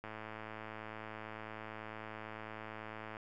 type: click train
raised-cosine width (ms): 0.5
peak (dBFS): -30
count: 342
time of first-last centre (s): 0.04-3.168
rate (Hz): 109
effects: none